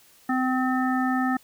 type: harmonic tone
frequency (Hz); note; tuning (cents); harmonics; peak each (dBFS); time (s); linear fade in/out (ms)
257.2; C4; -30; 1 / 3 / 5 / 7; -23 / -28 / -30 / -31; 0.29-1.37; 5
effects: white hiss -56 dBFS RMS until 1.43 s